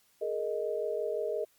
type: chord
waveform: sine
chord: Ab suspended second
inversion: none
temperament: equal with one note detuned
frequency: 420.4 / 466.2 / 622.3 Hz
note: Ab4 / Bb4 / Eb5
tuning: +21 / 0 / 0 cents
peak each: -34 dBFS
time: 0.21-1.45 s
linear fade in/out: 10 ms
effects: white hiss -67 dBFS RMS until 1.58 s + MP3 96 kbps